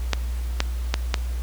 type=clicks; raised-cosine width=0.2 ms; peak=-3 dBFS; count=4; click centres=0.133 / 0.604 / 0.941 / 1.142 s; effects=added 60 Hz sine -24 dBFS peak until 1.42 s + pink hiss -44 dBFS RMS until 1.42 s